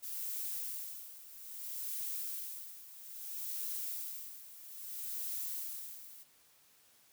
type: noise with tremolo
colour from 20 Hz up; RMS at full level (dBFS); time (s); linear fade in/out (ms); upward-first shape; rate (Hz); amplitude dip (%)
violet; -39; 0.02-6.24; 20; sine; 0.61; 80
effects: white hiss -66 dBFS RMS until 7.12 s + high-pass 60 Hz 12 dB/octave

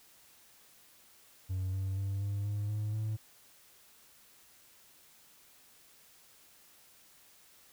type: tone with pitch steps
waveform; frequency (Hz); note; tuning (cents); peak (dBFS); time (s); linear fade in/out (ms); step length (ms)
triangle; 93.5 / 95.85 / 98.26 / 100.73 / 103.27 / 105.86 / 108.53; F#2 / G2 / G2 / G2 / G#2 / G#2 / A2; +19 / -38 / +5 / +48 / -9 / +34 / -23; -29; 1.49-3.17; 20; 240
effects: tanh soft clip ceiling -26 dBFS + white hiss -61 dBFS RMS until 7.72 s

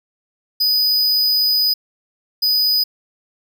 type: tone bursts at uneven times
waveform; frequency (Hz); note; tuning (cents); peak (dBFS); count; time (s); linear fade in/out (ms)
square; 4978; D#8; 0; -14; 2; 0.6-1.74 / 2.42-2.84; 10
effects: none

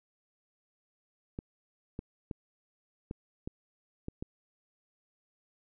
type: clicks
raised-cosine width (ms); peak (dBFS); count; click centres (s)
3; -24; 7; 1.389 / 1.991 / 2.312 / 3.111 / 3.475 / 4.084 / 4.225
effects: none

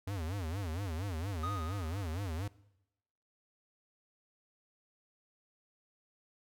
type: tone with vibrato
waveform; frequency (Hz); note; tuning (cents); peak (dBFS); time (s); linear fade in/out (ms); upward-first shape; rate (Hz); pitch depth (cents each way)
square; 89.3; F2; +39; -36; 0.07-2.48; 5; sine; 4.3; 240
type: tone with exponential decay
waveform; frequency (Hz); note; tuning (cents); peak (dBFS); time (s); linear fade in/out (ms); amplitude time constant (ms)
triangle; 1244.5; D#6; 0; -33; 1.43-2.35; 5; 200
effects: noise-tail reverb RT60 0.9 s tail -21 dB re dry

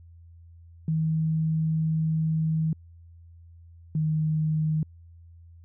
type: tone pair in turn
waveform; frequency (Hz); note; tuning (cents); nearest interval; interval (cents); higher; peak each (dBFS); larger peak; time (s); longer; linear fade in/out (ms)
sine; 158.9 / 155.72; D#3 / D#3; +37 / +2; unison; 35; first; -22; neither; 0.88-2.73 / 3.95-4.83; first; 2
effects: added 84 Hz sine -47 dBFS peak until 5.64 s

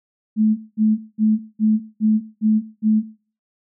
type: tone bursts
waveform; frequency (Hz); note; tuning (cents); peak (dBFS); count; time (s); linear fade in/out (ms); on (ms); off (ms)
sine; 216.3; A3; -29; -12; 7; 0.36-3.03; 50; 210; 200
effects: noise-tail reverb RT60 0.4 s tail -18 dB re dry

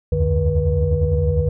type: tone cluster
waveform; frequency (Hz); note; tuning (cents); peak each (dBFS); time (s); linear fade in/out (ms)
sine; 72.1 / 80.8 / 91.8 / 149.9 / 485.3; D2 / E2 / F#2 / D3 / B4; -31 / -34 / -13 / +36 / -30; -21; 0.12-1.49; 5
effects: tanh soft clip ceiling -6 dBFS

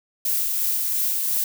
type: noise with tremolo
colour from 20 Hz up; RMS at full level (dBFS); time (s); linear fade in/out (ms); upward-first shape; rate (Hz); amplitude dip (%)
violet; -22; 0.25-1.44; 2; sine; 2.9; 25
effects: none

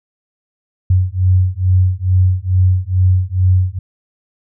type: beating tone pair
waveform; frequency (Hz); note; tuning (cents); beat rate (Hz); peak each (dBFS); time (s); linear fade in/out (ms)
sine; 91.2 / 93.5; F#2 / F#2; -24 / +19; 2.3; -13; 0.9-3.79; 5
effects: none

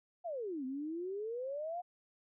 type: exponential two-way sweep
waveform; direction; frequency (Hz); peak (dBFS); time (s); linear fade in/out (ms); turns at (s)
sine; down then up; 729 to 253.5 to 729; -37; 0.24-1.82; 20; 0.65
effects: none

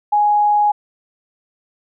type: tone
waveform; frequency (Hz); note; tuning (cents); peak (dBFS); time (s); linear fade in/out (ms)
sine; 832; G#5; +3; -11; 0.12-0.72; 10
effects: none

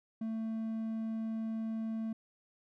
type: tone with hard clipping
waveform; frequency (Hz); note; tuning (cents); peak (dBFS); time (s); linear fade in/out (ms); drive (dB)
triangle; 222.8; A3; +22; -35; 0.21-2.13; 5; 6
effects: none

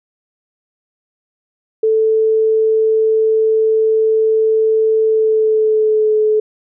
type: tone with pitch glide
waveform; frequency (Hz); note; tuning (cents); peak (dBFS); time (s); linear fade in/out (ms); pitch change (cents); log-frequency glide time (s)
sine; 440 to 429.7; A4 to A4; 0 to -41; -10; 1.83-6.4; 5; -41; 5.05-6.16
effects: none

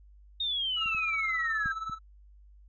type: exponential sweep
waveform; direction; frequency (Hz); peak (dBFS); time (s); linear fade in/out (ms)
sine; down; 3729 to 1577; -28; 0.4-1.72; 5
type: tone with tremolo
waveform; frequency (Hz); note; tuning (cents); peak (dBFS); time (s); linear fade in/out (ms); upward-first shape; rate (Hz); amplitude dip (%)
triangle; 1311; E6; -10; -29; 0.76-1.99; 50; sine; 19; 70
type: clicks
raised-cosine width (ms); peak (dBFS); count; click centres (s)
5; -37 / -36 / -27 / -31; 4; 0.86 / 0.948 / 1.659 / 1.897
effects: added 50 Hz sine -52 dBFS peak until 2.68 s + resampled to 16000 Hz

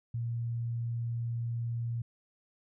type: tone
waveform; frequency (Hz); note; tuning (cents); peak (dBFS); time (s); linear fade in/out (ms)
sine; 117.3; A#2; +11; -31; 0.14-2.02; 5
effects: none

